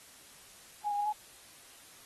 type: tone with pitch steps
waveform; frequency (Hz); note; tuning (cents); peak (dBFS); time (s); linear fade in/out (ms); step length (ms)
sine; 831 / 817 / 824 / 846; G#5 / G#5 / G#5 / G#5; +1 / -29 / -14 / +32; -30; 0.84-1.128; 10; 72
effects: white hiss -55 dBFS RMS until 2.05 s + AAC 32 kbps